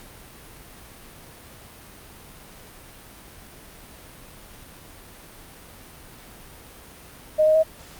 sine tone with pitch steps, 618 / 624 / 636 Hz, D#5 / D#5 / D#5, -12 / +5 / +38 cents, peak -14 dBFS, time 7.38-7.635 s, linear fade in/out 20 ms, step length 85 ms, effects pink hiss -45 dBFS RMS until 7.99 s + Opus 48 kbps

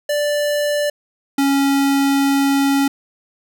square tone pair in turn, 587 / 277 Hz, D5 / C#4, -1 / -1 cents, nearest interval octave + minor second, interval 1300 cents, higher first, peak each -17 / -14 dBFS, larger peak second, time 0.09-0.9 / 1.38-2.88 s, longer second, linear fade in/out 5 ms, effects none

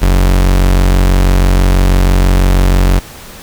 40% pulse tone, 46.15 Hz, F#1, 4 cents flat, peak -5 dBFS, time 0.01-3 s, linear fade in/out 20 ms, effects pink hiss -32 dBFS RMS until 3.42 s

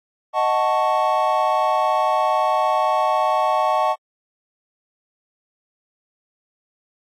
triangle chord, D# half-diminished seventh, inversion none, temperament equal, 622.3 / 740 / 880 / 1108.7 Hz, D#5 / F#5 / A5 / C#6, 0 / 0 / 0 / 0 cents, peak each -20 dBFS, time 0.33-3.96 s, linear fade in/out 50 ms, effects AAC 48 kbps

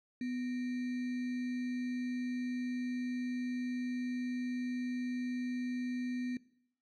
sine tone with sample-and-hold, 249.1 Hz, B3, 15 cents sharp, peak -34 dBFS, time 0.21-6.37 s, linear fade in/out 2 ms, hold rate 2100 Hz, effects noise-tail reverb RT60 0.7 s tail -20 dB re dry + low-pass 4000 Hz 12 dB/octave

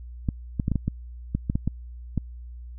clicks, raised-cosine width 5 ms, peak -11 dBFS, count 11, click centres 0.288 / 0.598 / 0.681 / 0.717 / 0.757 / 0.88 / 1.35 / 1.499 / 1.555 / 1.676 / 2.177 s, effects added 60 Hz sine -37 dBFS peak until 2.78 s

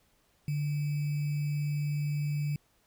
sine tone with sample-and-hold, 146.83 Hz, D3, in tune, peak -28 dBFS, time 0.48-2.56 s, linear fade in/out 2 ms, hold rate 2450 Hz, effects pink hiss -69 dBFS RMS until 2.86 s

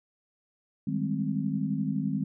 sine chord, Ab major seventh, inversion second, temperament equal, 155.56 / 196 / 207.7 / 261.6 Hz, Eb3 / G3 / Ab3 / C4, 0 / 0 / 0 / 0 cents, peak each -32 dBFS, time 0.87-2.24 s, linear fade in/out 5 ms, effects none

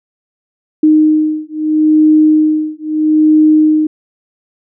sine beating tone pair, 308.4 / 309.17 Hz, D#4 / D#4, -15 / -11 cents, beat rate 0.77 Hz, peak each -10 dBFS, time 0.83-3.87 s, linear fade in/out 5 ms, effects none

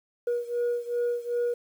sine beating tone pair, 479 / 481.6 Hz, A#4 / B4, +47 / -44 cents, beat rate 2.6 Hz, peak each -26 / -28 dBFS, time 0.27-1.54 s, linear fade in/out 5 ms, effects tanh soft clip ceiling -22 dBFS + 9-bit

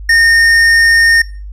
triangle tone with hard clipping, 1833 Hz, A#6, 30 cents flat, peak -7 dBFS, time 0.09-1.22 s, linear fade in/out 5 ms, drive 12 dB, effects noise-tail reverb RT60 0.4 s tail -22 dB re dry + added 50 Hz sine -24 dBFS peak until 1.52 s

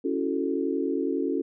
sine chord, F# minor seventh, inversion second, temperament equal, 277.2 / 329.6 / 370 / 440 Hz, C#4 / E4 / F#4 / A4, 0 / 0 / 0 / 0 cents, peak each -28 / -31 / -30 / -31 dBFS, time 0.04-1.42 s, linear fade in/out 10 ms, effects none

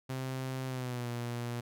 sawtooth tone with pitch glide, 130.81 to 119.95 Hz, C3 to A#2, 0 to +50 cents, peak -31 dBFS, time 0.09-1.61 s, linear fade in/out 10 ms, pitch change -150 cents, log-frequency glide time 0.67-1.09 s, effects none

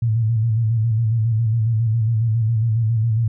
sine tone with vibrato, 112.7 Hz, A2, 42 cents sharp, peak -15 dBFS, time 0.02-3.28 s, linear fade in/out 5 ms, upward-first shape square, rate 7.3 Hz, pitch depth 59 cents each way, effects none

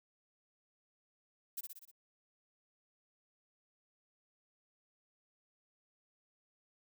violet noise with echo, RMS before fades -40 dBFS, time 1.57-1.61 s, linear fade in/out 10 ms, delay 61 ms, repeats 5, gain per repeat -4 dB, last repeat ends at 1.915 s, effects none

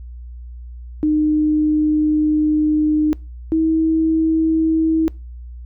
sine tone pair in turn, 305.1 / 320.7 Hz, D#4 / E4, -34 / -48 cents, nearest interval minor second, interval 86 cents, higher second, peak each -13 dBFS, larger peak neither, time 1.03-3.13 / 3.52-5.08 s, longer first, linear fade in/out 0 ms, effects noise-tail reverb RT60 0.3 s tail -25 dB re dry + added 60 Hz sine -31 dBFS peak until 5.65 s

